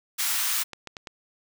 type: high-pass noise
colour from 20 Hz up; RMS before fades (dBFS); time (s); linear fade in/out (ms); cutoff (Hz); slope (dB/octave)
white; -26; 0.18-0.64; 20; 960; 24
type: clicks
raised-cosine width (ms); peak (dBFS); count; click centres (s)
0.2; -20; 4; 0.733 / 0.873 / 0.968 / 1.072
effects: none